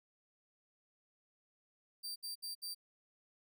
sawtooth tone bursts, 4680 Hz, D8, 7 cents flat, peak -38 dBFS, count 4, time 2.03-2.748 s, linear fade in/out 20 ms, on 130 ms, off 66 ms, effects none

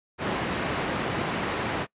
pink band-pass noise, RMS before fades -29 dBFS, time 0.18-1.87 s, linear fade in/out 50 ms, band 130 to 2600 Hz, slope 12 dB/octave, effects noise-tail reverb RT60 0.1 s tail -23 dB re dry + resampled to 8000 Hz

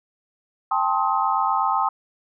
sine chord, A half-diminished seventh, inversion third, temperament just, 792 / 880 / 1056 / 1267.2 Hz, G5 / A5 / C6 / Eb6, +18 / 0 / +16 / +31 cents, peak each -24 dBFS, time 0.71-1.89 s, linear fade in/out 5 ms, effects none

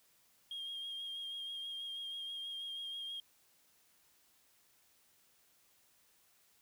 sine tone with vibrato, 3237 Hz, G#7, 45 cents flat, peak -39 dBFS, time 0.51-3.2 s, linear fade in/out 2 ms, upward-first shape triangle, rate 6.2 Hz, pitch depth 28 cents each way, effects tanh soft clip ceiling -38 dBFS + white hiss -70 dBFS RMS until 6.61 s

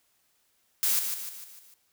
blue noise with echo, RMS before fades -25 dBFS, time 0.83-0.99 s, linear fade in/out 0 ms, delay 150 ms, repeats 5, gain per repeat -6 dB, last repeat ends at 1.74 s, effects white hiss -70 dBFS RMS until 1.92 s

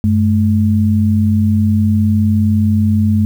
sine tone pair together, 95.8 / 215.1 Hz, G2 / A3, -39 / -39 cents, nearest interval octave + major second, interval 1400 cents, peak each -12 dBFS, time 0.04-3.25 s, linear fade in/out 0 ms, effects 7-bit

